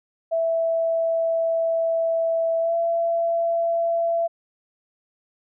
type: tone with pitch glide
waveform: sine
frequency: 659.3 to 672.8 Hz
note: E5 to E5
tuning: 0 to +35 cents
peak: -19 dBFS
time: 0.31-4.28 s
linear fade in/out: 20 ms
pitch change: +35 cents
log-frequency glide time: 2.6-2.74 s
effects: none